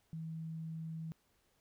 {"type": "tone", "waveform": "sine", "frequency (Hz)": 161.3, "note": "E3", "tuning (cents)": -37, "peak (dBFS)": -40, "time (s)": [0.13, 1.12], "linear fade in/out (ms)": 0, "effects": ["pink hiss -75 dBFS RMS until 1.6 s"]}